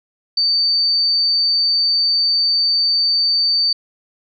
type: tone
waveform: sine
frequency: 4585 Hz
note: D8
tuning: 42 cents flat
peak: -13 dBFS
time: 0.37-3.73 s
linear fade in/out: 5 ms
effects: none